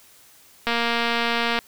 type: click train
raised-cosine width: 0.3 ms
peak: -7 dBFS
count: 216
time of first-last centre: 0.67-1.589 s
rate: 234 Hz
effects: white hiss -52 dBFS RMS until 1.67 s